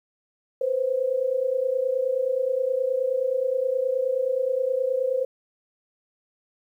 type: tone pair together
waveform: sine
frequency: 496.5 / 526 Hz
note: B4 / C5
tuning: +9 / +9 cents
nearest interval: minor second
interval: 100 cents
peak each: -26 / -23 dBFS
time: 0.61-5.25 s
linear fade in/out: 5 ms
effects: 10-bit